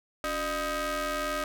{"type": "ring-modulated tone", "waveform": "sawtooth", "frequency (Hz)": 323.7, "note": "E4", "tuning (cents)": -31, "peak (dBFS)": -22, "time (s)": [0.24, 1.44], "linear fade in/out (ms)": 0, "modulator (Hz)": 930, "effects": []}